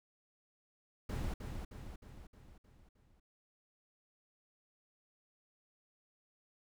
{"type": "noise with echo", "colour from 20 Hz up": "brown", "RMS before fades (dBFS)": -38, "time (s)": [1.09, 1.34], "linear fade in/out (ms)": 5, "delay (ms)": 310, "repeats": 6, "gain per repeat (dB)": -5, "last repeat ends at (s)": 3.2, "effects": []}